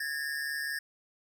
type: tone pair together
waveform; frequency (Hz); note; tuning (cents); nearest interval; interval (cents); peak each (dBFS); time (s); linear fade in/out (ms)
square; 1661.2 / 1805.7; G#6 / A6; 0 / +44; minor second; 144; -36 / -36; 0-0.79; 5
effects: none